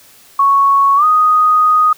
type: tone with pitch glide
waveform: sine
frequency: 1108.7 to 1244.5 Hz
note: C#6 to D#6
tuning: 0 to 0 cents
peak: -7 dBFS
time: 0.39-1.93 s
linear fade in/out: 5 ms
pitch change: +200 cents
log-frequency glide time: 0.96-1.05 s
effects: white hiss -44 dBFS RMS until 1.97 s